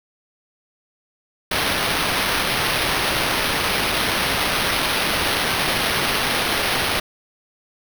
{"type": "noise with sample-and-hold", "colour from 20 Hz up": "white", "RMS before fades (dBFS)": -21, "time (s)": [1.51, 7], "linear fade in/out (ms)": 5, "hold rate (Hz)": 7350, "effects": []}